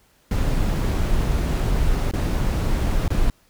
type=noise with dropouts; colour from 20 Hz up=brown; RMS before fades=-20 dBFS; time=0.31-3.3 s; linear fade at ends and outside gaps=2 ms; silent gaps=2.113-2.136 / 3.08-3.103 s; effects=pink hiss -59 dBFS RMS until 3.49 s